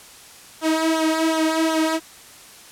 sawtooth tone with flanger, 320 Hz, D#4, 49 cents sharp, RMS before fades -20 dBFS, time 0.61-2 s, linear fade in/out 50 ms, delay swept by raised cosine 0.4 to 2.8 ms, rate 2.7 Hz, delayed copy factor -0.8, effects white hiss -44 dBFS RMS until 2.71 s + low-pass 11000 Hz 12 dB/octave

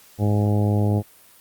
harmonic tone, 103.83 Hz, G#2, in tune, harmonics 1 / 2 / 3 / 4 / 5 / 6 / 7 / 8, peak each -18 / -24 / -28 / -30 / -32 / -34 / -35 / -36 dBFS, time 0.18-1.03 s, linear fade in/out 50 ms, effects white hiss -51 dBFS RMS until 1.4 s + Opus 48 kbps

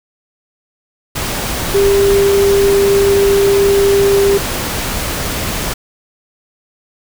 sine tone in noise, 397.7 Hz, G4, 25 cents sharp, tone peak -8 dBFS, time 1.74-4.38 s, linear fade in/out 10 ms, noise pink, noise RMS -19 dBFS, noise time 1.15-5.74 s, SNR +8 dB, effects none

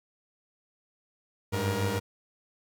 sawtooth tone cluster, 96.9 / 103.1 / 473 Hz, G2 / G#2 / A#4, -20 / -12 / +25 cents, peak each -28 / -26 / -28 dBFS, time 1.52-2 s, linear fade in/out 20 ms, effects none

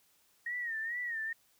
sine tone with vibrato, 1864.7 Hz, A#6, in tune, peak -34 dBFS, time 0.46-1.33 s, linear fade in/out 5 ms, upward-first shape sine, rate 2.3 Hz, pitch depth 97 cents each way, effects white hiss -69 dBFS RMS until 1.59 s

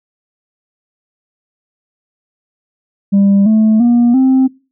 sine tone with pitch steps, 198.7 / 217.9 / 239 / 262.2 Hz, G3 / A3 / A#3 / C4, +24 / -17 / +43 / +4 cents, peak -4 dBFS, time 3.12-4.48 s, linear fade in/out 20 ms, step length 340 ms, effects noise-tail reverb RT60 0.3 s tail -21 dB re dry + tanh soft clip ceiling -5 dBFS

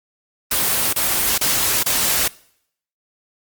white noise bursts, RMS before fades -18 dBFS, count 4, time 0.51-2.28 s, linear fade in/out 5 ms, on 420 ms, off 30 ms, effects noise-tail reverb RT60 0.7 s tail -23 dB re dry + Opus 24 kbps

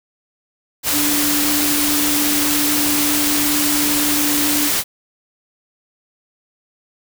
sine tone in noise, 294 Hz, D4, 2 cents sharp, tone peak -20 dBFS, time 0.91-4.71 s, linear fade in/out 50 ms, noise white, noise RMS -18 dBFS, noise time 0.83-4.84 s, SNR -5 dB, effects none

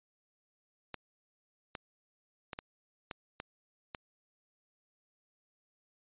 clicks, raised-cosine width 0.3 ms, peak -23 dBFS, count 7, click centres 0.943 / 1.752 / 2.532 / 2.589 / 3.112 / 3.401 / 3.948 s, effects resampled to 8000 Hz

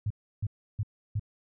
sine tone bursts, 104.7 Hz, G#2, 15 cents sharp, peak -26 dBFS, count 4, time 0.06-1.196 s, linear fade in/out 5 ms, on 44 ms, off 320 ms, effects none

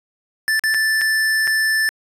square tone with dropouts, 1760 Hz, A6, in tune, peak -16 dBFS, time 0.48-1.89 s, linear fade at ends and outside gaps 0 ms, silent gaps 0.594-0.638 / 0.741-0.745 / 1.012-1.016 / 1.472-1.476 s, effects resampled to 32000 Hz

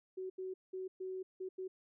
sine tone bursts at uneven times, 374.6 Hz, F#4, 21 cents sharp, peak -39 dBFS, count 6, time 0.17-0.3 / 0.38-0.54 / 0.73-0.88 / 1-1.23 / 1.4-1.49 / 1.58-1.68 s, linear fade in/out 10 ms, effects none

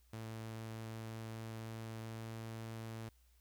sawtooth tone with pitch glide, 111.6 to 112.44 Hz, A2 to A2, +25 to +38 cents, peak -40 dBFS, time 0.13-3.09 s, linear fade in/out 5 ms, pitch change +13 cents, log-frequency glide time 0.37-2.36 s, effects added 60 Hz sine -66 dBFS peak until 3.4 s + white hiss -75 dBFS RMS until 3.4 s

